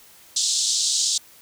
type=band-pass noise; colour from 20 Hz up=white; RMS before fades=-22 dBFS; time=0.36-1.18 s; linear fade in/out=5 ms; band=3500 to 8000 Hz; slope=48 dB/octave; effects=white hiss -50 dBFS RMS until 1.41 s